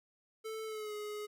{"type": "tone with pitch glide", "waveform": "square", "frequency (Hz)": [440, 419.6], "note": ["A4", "G#4"], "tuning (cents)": [0, 18], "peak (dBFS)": -40, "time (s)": [0.44, 1.27], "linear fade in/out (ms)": 20, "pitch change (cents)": -82, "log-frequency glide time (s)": [0.65, 0.94], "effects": []}